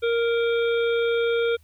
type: harmonic tone with a mistuned harmonic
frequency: 466.2 Hz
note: A#4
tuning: in tune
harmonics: 1 / 3 / 5 / 7 / 8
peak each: -20 / -30 / -34 / -37 / -38 dBFS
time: 0.02-1.57 s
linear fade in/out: 20 ms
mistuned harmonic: 8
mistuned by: -47 cents
effects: added 80 Hz sine -53 dBFS peak until 1.63 s + white hiss -65 dBFS RMS until 1.63 s